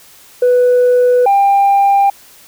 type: tone pair in turn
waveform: sine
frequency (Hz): 494.5 / 795.9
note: B4 / G5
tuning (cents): +2 / +26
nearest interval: minor sixth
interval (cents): 824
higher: second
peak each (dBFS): -5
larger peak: neither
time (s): 0.42-1.26 / 1.26-2.1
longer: neither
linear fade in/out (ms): 5
effects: tanh soft clip ceiling -5 dBFS + white hiss -42 dBFS RMS until 2.47 s